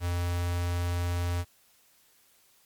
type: tone with notch filter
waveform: square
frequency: 87.6 Hz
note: F2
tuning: 6 cents sharp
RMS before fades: -29 dBFS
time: 0-1.45 s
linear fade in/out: 50 ms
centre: 320 Hz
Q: 1.4
effects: white hiss -63 dBFS RMS until 2.65 s + MP3 96 kbps

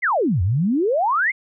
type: exponential two-way sweep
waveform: sine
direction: down then up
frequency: 2218 to 83 to 2218 Hz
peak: -16 dBFS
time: 0.02-1.32 s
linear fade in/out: 20 ms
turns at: 0.42 s
effects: none

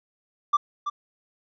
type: tone with echo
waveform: triangle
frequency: 1174 Hz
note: D6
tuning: 1 cent flat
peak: -13 dBFS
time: 0.53-0.57 s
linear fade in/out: 10 ms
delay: 330 ms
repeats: 1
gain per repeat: -10 dB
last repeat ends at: 0.9 s
effects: tanh soft clip ceiling -12 dBFS + resampled to 16000 Hz

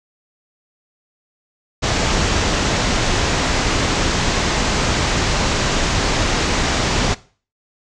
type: low-pass noise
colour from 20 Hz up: pink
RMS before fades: -18 dBFS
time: 1.82-7.15 s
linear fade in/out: 20 ms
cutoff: 7300 Hz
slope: 48 dB/octave
effects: noise-tail reverb RT60 0.4 s tail -19 dB re dry

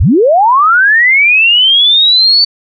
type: linear sweep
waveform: sine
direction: up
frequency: 45 to 4544 Hz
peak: -4 dBFS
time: 0-2.45 s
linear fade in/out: 10 ms
effects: none

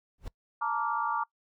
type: noise with exponential growth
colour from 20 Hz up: brown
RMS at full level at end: -32 dBFS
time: 0.18-0.28 s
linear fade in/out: 2 ms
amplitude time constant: 20 ms
type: chord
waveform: sine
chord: Bb major seventh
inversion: third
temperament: just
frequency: 874.1 / 932.3 / 1165.4 / 1398.5 Hz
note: A5 / Bb5 / D6 / F6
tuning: -12 / 0 / -14 / +2 cents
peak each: -35 / -32 / -31 / -37 dBFS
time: 0.61-1.24 s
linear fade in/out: 10 ms
effects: noise-tail reverb RT60 0.1 s tail -23 dB re dry

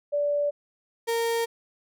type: tone pair in turn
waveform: sine / 35% pulse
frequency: 581 / 462.1 Hz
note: D5 / A#4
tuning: -19 / -15 cents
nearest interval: major third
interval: 396 cents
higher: first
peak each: -22 dBFS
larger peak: neither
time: 0.12-0.51 / 1.07-1.46 s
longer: neither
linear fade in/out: 20 ms
effects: none

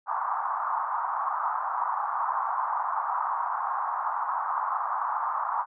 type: band-pass noise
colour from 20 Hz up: white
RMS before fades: -29 dBFS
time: 0.06-5.66 s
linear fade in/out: 50 ms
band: 820 to 1200 Hz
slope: 48 dB/octave
effects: none

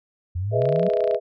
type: exponential sweep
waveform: sine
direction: up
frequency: 84.7 to 191 Hz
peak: -23 dBFS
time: 0.35-0.89 s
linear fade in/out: 10 ms
type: chord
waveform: sine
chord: E major seventh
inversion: first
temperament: equal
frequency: 415.3 / 493.9 / 622.3 / 659.3 Hz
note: G#4 / B4 / D#5 / E5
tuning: 0 / 0 / 0 / 0 cents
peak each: -24 dBFS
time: 0.51-1.2 s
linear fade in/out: 50 ms
type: click train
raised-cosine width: 0.3 ms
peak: -21 dBFS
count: 16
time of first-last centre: 0.62-1.146 s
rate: 28.5 Hz
effects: none

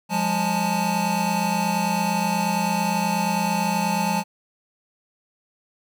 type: tone cluster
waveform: square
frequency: 176.5 / 205.1 / 845 / 895 Hz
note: F3 / G#3 / G#5 / A5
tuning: +19 / -21 / +30 / +29 cents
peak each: -27 dBFS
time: 0.09-4.24 s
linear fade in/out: 50 ms
effects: none

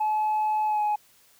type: tone with pitch glide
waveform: sine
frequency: 857 to 840.3 Hz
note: A5 to G#5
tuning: -46 to +20 cents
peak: -20 dBFS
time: 0-0.96 s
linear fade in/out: 10 ms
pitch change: -34 cents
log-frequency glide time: 0.66-0.82 s
effects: tanh soft clip ceiling -20 dBFS + white hiss -59 dBFS RMS until 1.39 s

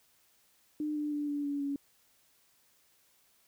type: tone with pitch steps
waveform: sine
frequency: 301.5 / 297.3 / 293.3 / 289.2 / 285.2 / 281.3 Hz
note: D4 / D4 / D4 / D4 / C#4 / C#4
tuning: +46 / +21 / -2 / -27 / +49 / +26 cents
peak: -31 dBFS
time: 0.8-1.76 s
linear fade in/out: 2 ms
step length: 160 ms
effects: white hiss -68 dBFS RMS until 3.47 s

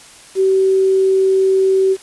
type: tone with quantisation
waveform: sine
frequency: 382.7 Hz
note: G4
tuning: 42 cents flat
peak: -10 dBFS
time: 0.35-1.97 s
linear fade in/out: 50 ms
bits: 6
effects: white hiss -41 dBFS RMS until 2.02 s + resampled to 24000 Hz

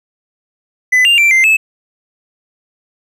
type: tone with pitch steps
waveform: triangle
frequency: 2007 / 2794 / 2349 / 2085 / 2606 Hz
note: B6 / F7 / D7 / C7 / E7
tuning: +27 / 0 / 0 / -7 / -20 cents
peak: -5 dBFS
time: 0.92-1.57 s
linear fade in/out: 10 ms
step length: 130 ms
effects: none

